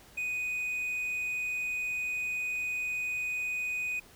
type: tone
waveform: triangle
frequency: 2489 Hz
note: D#7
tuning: in tune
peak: -29 dBFS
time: 0.17-4 s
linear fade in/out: 10 ms
effects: pink hiss -56 dBFS RMS until 4.15 s